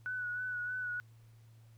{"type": "tone with vibrato", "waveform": "sine", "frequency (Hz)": 1480, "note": "F#6", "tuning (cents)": 0, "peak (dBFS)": -35, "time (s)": [0.06, 1], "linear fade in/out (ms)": 0, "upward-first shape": "sine", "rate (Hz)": 3.2, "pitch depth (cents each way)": 29, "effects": ["added 113 Hz sine -56 dBFS peak until 1.77 s", "pink hiss -71 dBFS RMS until 1.77 s"]}